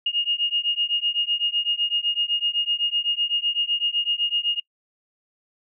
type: beating tone pair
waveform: sine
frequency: 2846 / 2853.9 Hz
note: F7 / F7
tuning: +32 / +37 cents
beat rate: 7.9 Hz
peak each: -24 dBFS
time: 0.06-4.6 s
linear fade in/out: 5 ms
effects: noise-tail reverb RT60 0.1 s tail -25 dB re dry